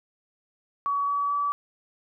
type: tone with pitch steps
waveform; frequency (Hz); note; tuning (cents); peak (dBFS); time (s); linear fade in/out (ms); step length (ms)
sine; 1132 / 1140.5 / 1149.1; C#6 / C#6 / D6; +36 / +49 / -38; -23; 0.86-1.52; 0; 220
effects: none

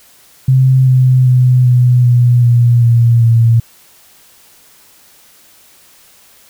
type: tone with pitch steps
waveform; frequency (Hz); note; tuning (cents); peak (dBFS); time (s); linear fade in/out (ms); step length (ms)
sine; 130.81 / 128.49 / 126.21 / 123.97 / 121.77 / 119.61 / 117.48 / 115.4; C3 / C3 / B2 / B2 / B2 / A#2 / A#2 / A#2; 0 / -31 / +38 / +7 / -24 / +45 / +14 / -17; -5; 0.48-3.6; 5; 390
effects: white hiss -45 dBFS RMS until 6.49 s

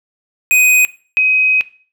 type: tone pair in turn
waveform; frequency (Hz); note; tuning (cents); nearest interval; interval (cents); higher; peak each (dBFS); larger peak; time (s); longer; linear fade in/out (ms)
square / sine; 2500 / 2525; D#7 / D#7; +8 / +25; unison; 17; second; -9 / -8; second; 0.51-0.85 / 1.17-1.61; second; 0
effects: noise-tail reverb RT60 0.4 s tail -18 dB re dry

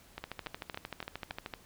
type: two click trains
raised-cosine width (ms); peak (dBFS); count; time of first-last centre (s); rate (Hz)
0.3; -22 / -23; 18 / 5; 0.24-1.538 / 0.18-1.31; 13.1 / 3.54
effects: pink hiss -59 dBFS RMS until 1.65 s

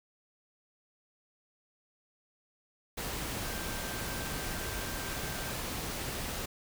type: tone in noise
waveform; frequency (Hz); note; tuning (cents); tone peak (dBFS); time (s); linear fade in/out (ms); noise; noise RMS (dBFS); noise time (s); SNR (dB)
sine; 1568; G6; 0; -46; 3.44-5.53; 10; pink; -37; 2.97-6.46; -12
effects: none

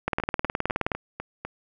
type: two click trains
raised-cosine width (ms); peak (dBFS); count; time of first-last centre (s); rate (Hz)
0.5; -9 / -17; 17 / 6; 0.08-0.918 / 0.2-1.45; 19.1 / 4
effects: none

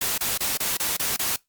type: noise bursts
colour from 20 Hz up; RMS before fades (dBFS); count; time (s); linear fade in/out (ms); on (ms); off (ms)
white; -25; 7; 0.01-1.362; 5; 170; 27
effects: noise-tail reverb RT60 0.2 s tail -24 dB re dry + Opus 48 kbps

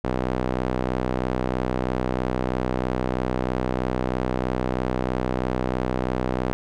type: tone with band-pass filter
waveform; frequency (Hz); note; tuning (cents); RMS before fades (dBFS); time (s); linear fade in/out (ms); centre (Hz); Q
sawtooth; 63.1; B1; +38; -25; 0.04-6.53; 0; 510; 0.61
effects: none

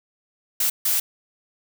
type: noise bursts at uneven times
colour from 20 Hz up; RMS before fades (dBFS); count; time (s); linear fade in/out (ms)
blue; -21; 2; 0.6-0.7 / 0.85-1; 5
effects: none

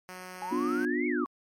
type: tone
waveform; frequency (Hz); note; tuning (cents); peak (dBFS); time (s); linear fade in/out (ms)
5% pulse; 183.5; F#3; -14; -30; 0.09-0.85; 0
type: exponential two-way sweep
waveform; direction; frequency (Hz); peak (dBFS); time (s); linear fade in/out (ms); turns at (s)
sine; up then down; 830.6 to 2254 to 1076; -33; 0.42-1.26; 0; 1.07
type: chord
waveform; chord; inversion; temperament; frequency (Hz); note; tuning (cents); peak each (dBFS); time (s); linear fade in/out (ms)
sine; B diminished; none; just; 246.9 / 296.3 / 355.6; B3 / D4 / F4; 0 / +15 / +31; -31 / -31 / -31; 0.51-1.25; 10
effects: MP3 64 kbps

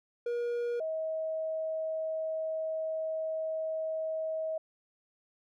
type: tone pair in turn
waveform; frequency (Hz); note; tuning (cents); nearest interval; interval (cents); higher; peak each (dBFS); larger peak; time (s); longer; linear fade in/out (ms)
triangle / sine; 477.2 / 637; A#4 / D#5; +41 / +41; perfect fourth; 500; second; -28 / -31; first; 0.26-0.8 / 0.8-4.58; second; 5
effects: none

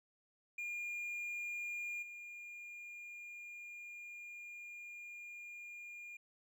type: tone with level steps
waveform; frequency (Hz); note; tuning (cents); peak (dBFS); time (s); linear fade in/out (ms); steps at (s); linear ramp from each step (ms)
triangle; 2416; D7; +48; -38 / -46; 0.58-6.17; 5; 2.02; 10
effects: none

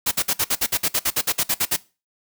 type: noise bursts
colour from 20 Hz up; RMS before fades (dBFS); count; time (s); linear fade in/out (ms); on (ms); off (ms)
white; -20; 16; 0.06-1.765; 10; 55; 55
effects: noise-tail reverb RT60 0.3 s tail -20 dB re dry

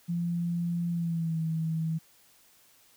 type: tone with pitch glide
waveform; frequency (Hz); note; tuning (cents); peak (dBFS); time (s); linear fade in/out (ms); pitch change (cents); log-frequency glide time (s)
sine; 171.8 to 161.22; F3 to E3; -28 to -38; -27; 0.08-1.99; 20; -110; 0.9-1.39
effects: white hiss -61 dBFS RMS until 2.96 s

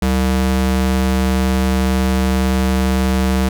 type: ring-modulated tone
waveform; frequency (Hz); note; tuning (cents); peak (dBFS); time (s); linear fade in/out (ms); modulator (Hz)
square; 130.81; C3; 0; -11; 0.02-3.49; 5; 60.9
effects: none

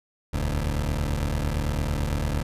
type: tone pair together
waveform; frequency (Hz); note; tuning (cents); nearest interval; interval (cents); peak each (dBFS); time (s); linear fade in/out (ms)
20% pulse; 41.16 / 73.42; E1 / D2; -2 / 0; minor seventh; 1002; -22; 0.33-2.43; 10
effects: resampled to 32000 Hz

